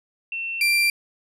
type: tone pair in turn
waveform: sine / 35% pulse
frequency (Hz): 2700 / 2364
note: E7 / D7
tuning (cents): +41 / +11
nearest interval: major second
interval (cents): 230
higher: first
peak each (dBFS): -26 / -15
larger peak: second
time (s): 0.32-0.61 / 0.61-0.9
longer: neither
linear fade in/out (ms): 2
effects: resampled to 32000 Hz